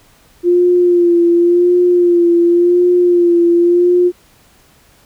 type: tone with vibrato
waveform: sine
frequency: 349.2 Hz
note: F4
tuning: in tune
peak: -7 dBFS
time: 0.43-4.12 s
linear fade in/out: 50 ms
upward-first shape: sine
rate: 0.91 Hz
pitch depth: 34 cents each way
effects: pink hiss -49 dBFS RMS until 5.05 s